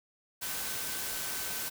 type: tone in noise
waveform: sine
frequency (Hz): 1529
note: G6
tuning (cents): -44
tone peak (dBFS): -47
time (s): 0.41-1.7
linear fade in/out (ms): 20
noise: white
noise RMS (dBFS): -36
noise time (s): 0.41-1.7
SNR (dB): -14
effects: none